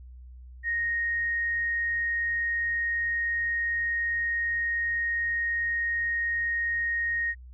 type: tone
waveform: sine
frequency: 1864.7 Hz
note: A#6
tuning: in tune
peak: -25 dBFS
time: 0.63-7.35 s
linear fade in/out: 50 ms
effects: added 62 Hz sine -43 dBFS peak until 7.53 s